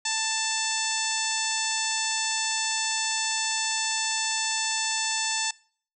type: harmonic tone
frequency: 885 Hz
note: A5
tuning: 10 cents sharp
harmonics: 1 / 2 / 3 / 4 / 5 / 6 / 7 / 8 / 9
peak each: -34 / -34 / -34 / -34 / -34 / -34 / -34 / -34 / -34 dBFS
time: 0.05-5.51 s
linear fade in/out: 5 ms
effects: noise-tail reverb RT60 0.5 s tail -23 dB re dry